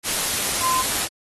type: tone in noise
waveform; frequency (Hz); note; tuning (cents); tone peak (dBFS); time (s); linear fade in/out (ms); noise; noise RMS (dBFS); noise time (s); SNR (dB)
sine; 1032; C6; -24; -21; 0.6-0.84; 50; white; -23; 0.03-1.09; -1
effects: AAC 32 kbps